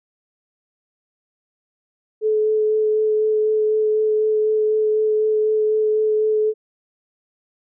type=tone with vibrato; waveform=sine; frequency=430.8 Hz; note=A4; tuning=37 cents flat; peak=-15 dBFS; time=2.21-6.54 s; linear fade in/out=50 ms; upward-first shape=sine; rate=4 Hz; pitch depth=10 cents each way; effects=none